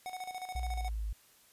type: tone with tremolo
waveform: square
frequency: 740 Hz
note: F#5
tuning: in tune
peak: -38 dBFS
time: 0.06-0.89 s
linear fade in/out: 0 ms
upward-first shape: square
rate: 14 Hz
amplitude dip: 65%
type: exponential sweep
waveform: sine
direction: down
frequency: 61.74 to 51.5 Hz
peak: -33 dBFS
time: 0.55-1.13 s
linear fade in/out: 5 ms
effects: white hiss -63 dBFS RMS until 1.52 s + resampled to 32000 Hz